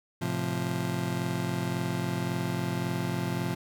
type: chord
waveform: 30% pulse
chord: F major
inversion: first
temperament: just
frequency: 109.13 / 130.96 / 174.61 Hz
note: A2 / C3 / F3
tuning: -14 / +2 / 0 cents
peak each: -33 / -30 / -29 dBFS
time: 0.21-3.55 s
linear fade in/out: 10 ms
effects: none